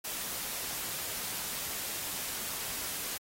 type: noise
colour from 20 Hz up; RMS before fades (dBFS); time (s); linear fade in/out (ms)
white; -37; 0.04-3.18; 10
effects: AAC 48 kbps